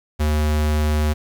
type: tone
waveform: square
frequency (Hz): 75.8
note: D#2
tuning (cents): -45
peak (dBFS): -17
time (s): 0.19-1.14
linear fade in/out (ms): 20
effects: 8-bit